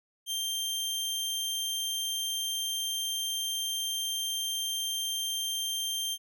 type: tone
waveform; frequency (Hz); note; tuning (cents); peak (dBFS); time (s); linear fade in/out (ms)
sawtooth; 3164; G7; +15; -27; 0.26-6.18; 50
effects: none